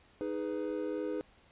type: chord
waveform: triangle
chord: G# minor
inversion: second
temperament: just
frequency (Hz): 311.5 / 415.3 / 498.4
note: D#4 / G#4 / B4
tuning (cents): +2 / 0 / +16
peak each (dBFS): -35 / -36 / -36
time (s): 0.21-1.21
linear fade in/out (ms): 0
effects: pink hiss -63 dBFS RMS until 1.51 s + resampled to 8000 Hz